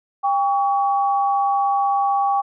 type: tone pair together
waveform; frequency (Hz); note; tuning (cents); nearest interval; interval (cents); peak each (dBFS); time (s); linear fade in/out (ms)
sine; 798.3 / 1129; G5 / C#6; +31 / +31; tritone; 600; -17 / -22; 0.23-2.42; 20
effects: none